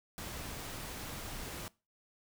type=noise; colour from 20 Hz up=pink; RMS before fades=-43 dBFS; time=0.18-1.68 s; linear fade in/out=0 ms; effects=noise-tail reverb RT60 0.3 s tail -22 dB re dry